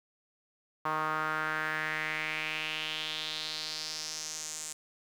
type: tone with band-pass filter sweep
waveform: sawtooth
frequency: 155.56 Hz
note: D#3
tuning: in tune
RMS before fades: -35 dBFS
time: 0.85-4.73 s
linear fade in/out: 5 ms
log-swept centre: 1100 to 7600 Hz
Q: 3.6
effects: 9-bit